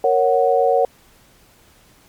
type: chord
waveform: sine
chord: F# major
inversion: first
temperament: equal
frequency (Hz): 466.2 / 554.4 / 740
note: A#4 / C#5 / F#5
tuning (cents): 0 / 0 / 0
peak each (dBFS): -17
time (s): 0.04-0.85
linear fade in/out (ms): 2
effects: pink hiss -52 dBFS RMS until 2.08 s + MP3 96 kbps